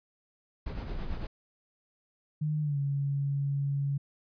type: noise with tremolo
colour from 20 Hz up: brown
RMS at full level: -33 dBFS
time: 0.66-1.27 s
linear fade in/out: 5 ms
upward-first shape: sine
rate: 9 Hz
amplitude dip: 45%
type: tone with pitch glide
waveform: sine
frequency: 152.1 to 140.28 Hz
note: D#3 to C#3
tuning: -39 to +21 cents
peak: -27 dBFS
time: 2.41-3.98 s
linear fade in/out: 10 ms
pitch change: -140 cents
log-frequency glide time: 2.61-2.78 s
effects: resampled to 11025 Hz